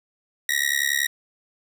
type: tone with amplitude modulation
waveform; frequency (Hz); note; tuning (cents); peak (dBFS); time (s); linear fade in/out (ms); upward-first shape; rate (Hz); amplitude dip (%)
sawtooth; 1897; A#6; +30; -13; 0.49-1.07; 2; sine; 70.5; 100
effects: none